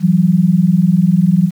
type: tone pair together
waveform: sine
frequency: 167.6 / 187.72 Hz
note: E3 / F#3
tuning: +29 / +25 cents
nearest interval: major second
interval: 196 cents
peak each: -11 dBFS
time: 0-1.51 s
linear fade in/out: 50 ms
effects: 7-bit